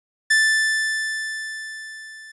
45% pulse tone with level ramp, 1760 Hz, A6, in tune, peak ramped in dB -13 to -39 dBFS, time 0.3-2.32 s, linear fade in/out 10 ms, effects resampled to 24000 Hz

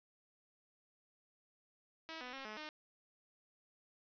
5% pulse tone with pitch steps, 322.7 / 249.6 / 269 / 214.2 / 305.8 Hz, E4 / B3 / C4 / A3 / D#4, -37 / +19 / +48 / -46 / -30 cents, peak -34 dBFS, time 2.09-2.69 s, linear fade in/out 0 ms, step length 120 ms, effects resampled to 11025 Hz + 10-bit

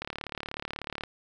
click train, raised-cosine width 0.3 ms, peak -18 dBFS, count 38, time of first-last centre 0.02-1.036 s, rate 36.4 Hz, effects none

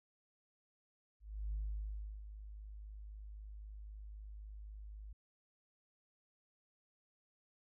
sine tone with ADSR envelope, 51.91 Hz, G#1, in tune, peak -35 dBFS, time 1.2-5.13 s, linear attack 330 ms, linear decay 690 ms, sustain -12 dB, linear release 6 ms, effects tanh soft clip ceiling -33 dBFS

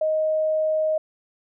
sine tone, 625 Hz, D#5, 8 cents sharp, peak -19 dBFS, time 0.01-0.98 s, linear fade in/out 5 ms, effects none

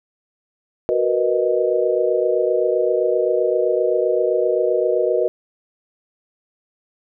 sine chord, B major seventh, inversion second, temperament equal, 370 / 466.2 / 493.9 / 622.3 Hz, F#4 / A#4 / B4 / D#5, 0 / 0 / 0 / 0 cents, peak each -21 dBFS, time 0.89-5.28 s, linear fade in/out 0 ms, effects none

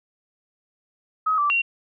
sine tone with pitch steps, 1270 / 1166 / 2751 Hz, D#6 / D6 / F7, +35 / -13 / -27 cents, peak -18 dBFS, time 1.26-1.62 s, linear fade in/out 10 ms, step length 120 ms, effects none

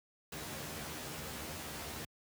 pink noise with comb filter, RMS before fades -43 dBFS, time 0.32-2.05 s, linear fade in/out 5 ms, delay 13 ms, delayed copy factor +0.9, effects high-pass 80 Hz 12 dB/octave

